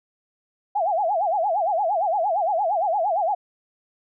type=tone with vibrato; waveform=sine; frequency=740 Hz; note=F#5; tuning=in tune; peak=-19 dBFS; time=0.75-3.35 s; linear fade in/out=10 ms; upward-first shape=sine; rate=8.7 Hz; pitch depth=240 cents each way; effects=none